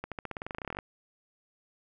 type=accelerating click train; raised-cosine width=0.5 ms; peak=-21 dBFS; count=19; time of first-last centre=0.04-0.788 s; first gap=77 ms; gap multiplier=0.92; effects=none